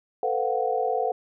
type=tone cluster; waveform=sine; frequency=446.8 / 505 / 710 / 750 Hz; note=A4 / B4 / F5 / F#5; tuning=+27 / +39 / +28 / +23 cents; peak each=-28 dBFS; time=0.23-1.12 s; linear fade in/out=2 ms; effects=none